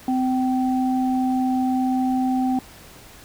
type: tone pair together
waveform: sine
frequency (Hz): 257.3 / 771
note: C4 / G5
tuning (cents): -29 / -29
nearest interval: octave + perfect fifth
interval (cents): 1900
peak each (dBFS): -19 / -25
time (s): 0.08-2.59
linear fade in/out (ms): 2
effects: pink hiss -45 dBFS RMS until 3.24 s